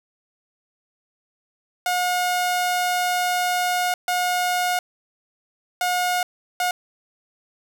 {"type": "tone bursts at uneven times", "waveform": "sawtooth", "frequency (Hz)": 720, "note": "F#5", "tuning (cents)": -47, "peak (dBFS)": -16, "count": 4, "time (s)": [[1.86, 3.94], [4.08, 4.79], [5.81, 6.23], [6.6, 6.71]], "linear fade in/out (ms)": 2, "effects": []}